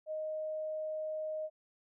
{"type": "tone", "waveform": "sine", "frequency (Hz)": 622.3, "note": "D#5", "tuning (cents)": 0, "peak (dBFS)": -35, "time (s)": [0.06, 1.5], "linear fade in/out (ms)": 50, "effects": []}